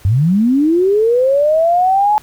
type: linear sweep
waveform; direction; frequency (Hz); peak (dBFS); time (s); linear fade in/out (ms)
sine; up; 88.3 to 858; -9; 0.05-2.18; 0
effects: pink hiss -44 dBFS RMS until 2.22 s